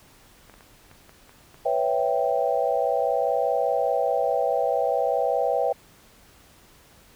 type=clicks; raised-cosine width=0.5 ms; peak=-33 dBFS; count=7; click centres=0.497 / 0.54 / 0.608 / 0.914 / 1.094 / 1.294 / 1.544 s
type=chord; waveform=sine; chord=C# half-diminished seventh; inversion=third; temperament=equal; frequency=493.9 / 554.4 / 659.3 / 784 Hz; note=B4 / C#5 / E5 / G5; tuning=0 / 0 / 0 / 0 cents; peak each=-26 dBFS; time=1.65-5.73 s; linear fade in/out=10 ms
effects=pink hiss -54 dBFS RMS until 7.15 s